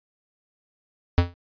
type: tone with exponential decay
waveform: square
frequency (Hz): 87.3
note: F2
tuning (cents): 0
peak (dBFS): -11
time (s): 1.18-1.34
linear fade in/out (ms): 0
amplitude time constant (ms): 33
effects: resampled to 11025 Hz